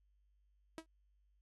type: tone with exponential decay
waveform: sawtooth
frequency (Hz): 322.7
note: E4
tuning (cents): -37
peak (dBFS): -37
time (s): 0.78-0.86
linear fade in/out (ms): 0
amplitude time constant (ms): 17
effects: added 50 Hz sine -70 dBFS peak until 1.41 s + AAC 32 kbps